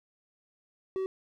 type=tone; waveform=triangle; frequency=380 Hz; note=F#4; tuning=46 cents sharp; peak=-27 dBFS; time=0.96-1.06 s; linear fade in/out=0 ms; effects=none